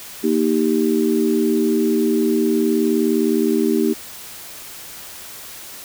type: chord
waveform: sine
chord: Eb major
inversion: second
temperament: equal with one note detuned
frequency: 233.1 / 312.4 / 392 Hz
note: Bb3 / Eb4 / G4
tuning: 0 / +7 / 0 cents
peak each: -19 dBFS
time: 0.23-3.94 s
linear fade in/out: 20 ms
effects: white hiss -36 dBFS RMS until 5.84 s